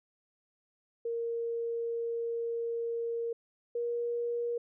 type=tone pair in turn; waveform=sine; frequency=465 / 474.2 Hz; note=A#4 / A#4; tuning=-4 / +30 cents; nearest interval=unison; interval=34 cents; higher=second; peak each=-31 / -30 dBFS; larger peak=second; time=1.05-3.33 / 3.75-4.58 s; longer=first; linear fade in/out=5 ms; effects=none